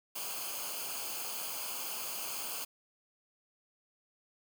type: noise with comb filter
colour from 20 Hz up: white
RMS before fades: -39 dBFS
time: 0.15-2.65 s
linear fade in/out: 10 ms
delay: 0.53 ms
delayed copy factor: -0.75
effects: none